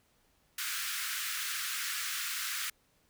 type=high-pass noise; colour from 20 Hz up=pink; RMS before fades=-36 dBFS; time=0.58-2.7 s; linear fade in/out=5 ms; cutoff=1300 Hz; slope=48 dB/octave; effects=pink hiss -70 dBFS RMS until 3.09 s